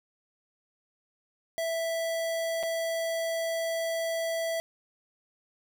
square tone with dropouts, 659.3 Hz, E5, in tune, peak -29 dBFS, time 1.58-4.6 s, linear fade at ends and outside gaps 0 ms, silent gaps 2.629-2.634 s, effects none

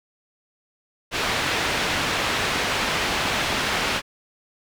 white low-pass noise, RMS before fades -24 dBFS, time 1.11-4.02 s, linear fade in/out 50 ms, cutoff 3000 Hz, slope 12 dB/octave, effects none

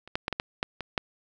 clicks, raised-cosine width 0.3 ms, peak -28 / -11 / -12 / -13 / -11 / -10 / -18 / -9 dBFS, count 8, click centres 0.076 / 0.155 / 0.281 / 0.327 / 0.399 / 0.629 / 0.807 / 0.978 s, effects none

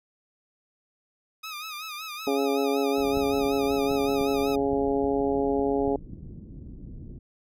15% pulse tone with vibrato, 1244.5 Hz, D#6, in tune, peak -28 dBFS, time 1.43-4.56 s, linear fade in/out 10 ms, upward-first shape sine, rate 5.3 Hz, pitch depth 83 cents each way
harmonic tone, 138.59 Hz, C#3, in tune, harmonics 2 / 3 / 4 / 5 / 6, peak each -27 / -25 / -32 / -33 / -34 dBFS, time 2.27-5.96 s, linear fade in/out 2 ms
pink low-pass noise, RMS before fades -41 dBFS, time 2.97-7.19 s, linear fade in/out 10 ms, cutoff 300 Hz, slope 24 dB/octave
clicks, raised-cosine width 5 ms, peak -25 dBFS, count 8, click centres 3.172 / 3.911 / 4.211 / 4.732 / 5.043 / 5.594 / 5.878 / 6.134 s
effects none

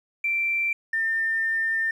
triangle tone pair in turn, 2349 / 1802.7 Hz, D7 / A6, 0 / +42 cents, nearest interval perfect fourth, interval 458 cents, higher first, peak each -18 dBFS, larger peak neither, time 0.24-0.73 / 0.93-1.91 s, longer second, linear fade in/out 5 ms, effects tanh soft clip ceiling -20 dBFS + resampled to 32000 Hz

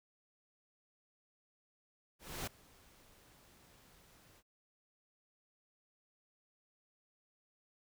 pink noise with ADSR envelope, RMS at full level -40 dBFS, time 2.19-4.43 s, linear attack 280 ms, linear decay 7 ms, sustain -24 dB, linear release 49 ms, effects none

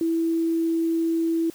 sine tone, 329.6 Hz, E4, in tune, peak -20 dBFS, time 0.01-1.5 s, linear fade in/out 2 ms, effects white hiss -49 dBFS RMS until 1.54 s

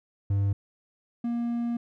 triangle tone pair in turn, 99.6 / 236.2 Hz, G2 / A#3, +28 / +23 cents, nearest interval octave + minor third, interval 1495 cents, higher second, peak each -20 / -24 dBFS, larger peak first, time 0.3-0.53 / 1.24-1.77 s, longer second, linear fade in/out 5 ms, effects none

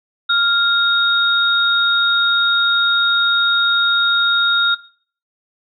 sine tone pair together, 1396.9 / 3729 Hz, F6 / A#7, 0 / 0 cents, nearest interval octave + perfect fourth, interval 1700 cents, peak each -15 dBFS, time 0.29-4.75 s, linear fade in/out 10 ms, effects noise-tail reverb RT60 0.5 s tail -19 dB re dry

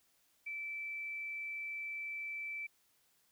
sine tone, 2323 Hz, D7, 20 cents flat, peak -39 dBFS, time 0.46-2.67 s, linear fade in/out 10 ms, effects white hiss -73 dBFS RMS until 3.31 s

